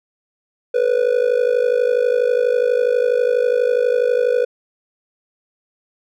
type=tone with amplitude modulation; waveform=triangle; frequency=491.6 Hz; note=B4; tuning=8 cents flat; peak=-8 dBFS; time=0.74-4.45 s; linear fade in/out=10 ms; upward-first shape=sine; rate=52.2 Hz; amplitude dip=85%; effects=none